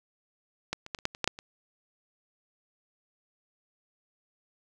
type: clicks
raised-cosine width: 0.2 ms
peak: -13 / -25 / -15 / -29 / -10 / -26 / -10 / -7 / -25 dBFS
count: 9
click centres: 0.73 / 0.864 / 0.948 / 0.988 / 1.054 / 1.149 / 1.243 / 1.276 / 1.389 s
effects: none